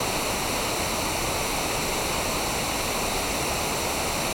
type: noise with comb filter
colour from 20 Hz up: pink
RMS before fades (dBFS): -26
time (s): 0-4.33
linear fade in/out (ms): 5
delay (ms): 0.6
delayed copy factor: -0.55
effects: low-pass 12000 Hz 12 dB/octave